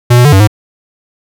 square tone with pitch steps, 121.6 / 122.7 / 146.9 / 96.3 / 105.8 Hz, B2 / B2 / D3 / G2 / G#2, -26 / -11 / +1 / -30 / +33 cents, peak -3 dBFS, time 0.1-0.475 s, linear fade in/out 10 ms, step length 75 ms, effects none

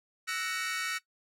sawtooth chord, F# dominant seventh, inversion third, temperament equal with one note detuned, 1318.5 / 1480 / 1864.7 / 2252 Hz, E6 / F#6 / A#6 / C#7, 0 / 0 / 0 / +27 cents, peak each -34 dBFS, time 0.27-0.99 s, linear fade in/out 20 ms, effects noise-tail reverb RT60 0.1 s tail -18 dB re dry + low-pass 11000 Hz 12 dB/octave

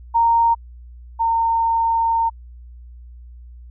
sine tone pair in turn, 926 / 914.3 Hz, A#5 / A#5, -12 / -34 cents, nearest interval unison, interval 22 cents, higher first, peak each -12 / -15 dBFS, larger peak first, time 0.14-0.55 / 1.19-2.3 s, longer second, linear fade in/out 20 ms, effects added 60 Hz sine -37 dBFS peak until 3.7 s

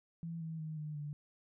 sine tone with pitch steps, 166.4 / 161.38 / 156.52 / 151.8 / 147.22 Hz, E3 / E3 / D#3 / D#3 / D3, +17 / -36 / +11 / -42 / +5 cents, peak -39 dBFS, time 0.23-1.13 s, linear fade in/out 0 ms, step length 180 ms, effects none

